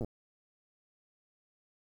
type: slowing click train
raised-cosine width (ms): 2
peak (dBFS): -24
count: 5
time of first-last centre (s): 0.01-0.046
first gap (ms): 8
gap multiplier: 1.08
effects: 10-bit